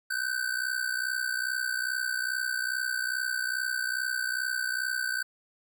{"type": "ring-modulated tone", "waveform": "square", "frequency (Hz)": 1528, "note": "G6", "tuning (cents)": -45, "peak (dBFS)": -26, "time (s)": [0.1, 5.23], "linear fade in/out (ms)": 10, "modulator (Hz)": 31.2, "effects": []}